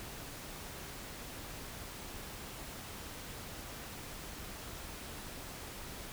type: silence
effects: pink hiss -46 dBFS RMS until 6.12 s